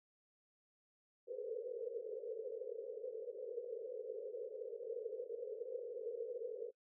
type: band-pass noise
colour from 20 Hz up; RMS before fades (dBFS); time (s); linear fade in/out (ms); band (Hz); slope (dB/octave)
pink; -45; 1.27-6.71; 10; 430 to 510; 96
effects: noise-tail reverb RT60 0.1 s tail -22 dB re dry